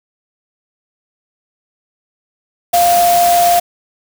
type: tone in noise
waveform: sine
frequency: 698.5 Hz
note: F5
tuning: in tune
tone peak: -8 dBFS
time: 2.73-3.6 s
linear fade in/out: 10 ms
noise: white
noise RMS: -19 dBFS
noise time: 2.73-3.6 s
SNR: +8 dB
effects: none